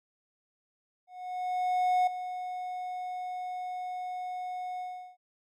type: tone with ADSR envelope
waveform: triangle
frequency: 730 Hz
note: F#5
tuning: 24 cents flat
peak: -20 dBFS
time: 1.07-5.17 s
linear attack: 1000 ms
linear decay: 6 ms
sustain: -12 dB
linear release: 370 ms
effects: none